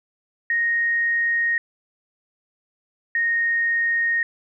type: tone pair in turn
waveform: sine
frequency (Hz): 1864.7 / 1857.7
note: A#6 / A#6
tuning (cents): 0 / -6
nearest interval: unison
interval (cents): 6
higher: first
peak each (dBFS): -18 / -18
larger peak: neither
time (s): 0.5-1.58 / 3.15-4.23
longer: neither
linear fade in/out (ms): 2
effects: none